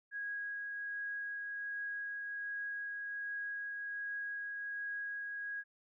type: tone with tremolo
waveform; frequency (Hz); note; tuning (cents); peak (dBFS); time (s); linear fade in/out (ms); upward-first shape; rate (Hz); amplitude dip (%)
sine; 1649; G#6; -13; -37; 0.11-5.64; 50; triangle; 1.3; 25
effects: none